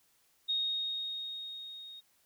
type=tone with level ramp; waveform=sine; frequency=3729 Hz; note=A#7; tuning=in tune; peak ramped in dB=-28 to -46 dBFS; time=0.48-2.01 s; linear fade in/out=20 ms; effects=white hiss -70 dBFS RMS until 2.25 s